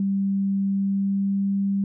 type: tone with pitch glide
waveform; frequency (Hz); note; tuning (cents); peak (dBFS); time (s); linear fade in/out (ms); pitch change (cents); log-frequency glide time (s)
sine; 196.3 to 197.55; G3 to G3; +3 to +14; -20; 0-1.84; 2; +11; 0.69-1.55
effects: none